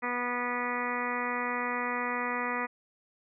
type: harmonic tone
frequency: 244.7 Hz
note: B3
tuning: 16 cents flat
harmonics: 1 / 2 / 3 / 4 / 5 / 6 / 7 / 8 / 9 / 10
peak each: -38 / -38 / -41 / -36 / -36 / -43 / -43 / -35 / -44 / -43 dBFS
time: 0.02-2.67 s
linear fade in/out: 20 ms
effects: none